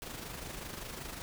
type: noise with amplitude modulation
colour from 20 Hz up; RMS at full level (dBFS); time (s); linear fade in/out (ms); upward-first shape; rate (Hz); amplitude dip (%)
pink; -41; 0.02-1.22; 0; sine; 25.3; 50
effects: none